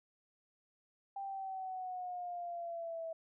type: exponential sweep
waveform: sine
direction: down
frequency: 792 to 651 Hz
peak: -39 dBFS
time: 1.16-3.13 s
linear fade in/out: 5 ms
effects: none